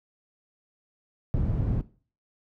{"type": "low-pass noise", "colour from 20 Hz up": "white", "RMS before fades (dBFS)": -26, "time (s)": [1.34, 1.81], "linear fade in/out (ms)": 0, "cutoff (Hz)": 130, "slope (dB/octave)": 12, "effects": ["noise-tail reverb RT60 0.4 s tail -17 dB re dry"]}